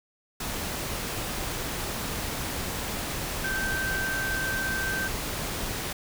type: tone in noise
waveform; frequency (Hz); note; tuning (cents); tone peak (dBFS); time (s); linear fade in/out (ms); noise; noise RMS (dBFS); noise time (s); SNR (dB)
sine; 1556; G6; -13; -28; 3.44-5.08; 5; pink; -32; 0.4-5.93; +1
effects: none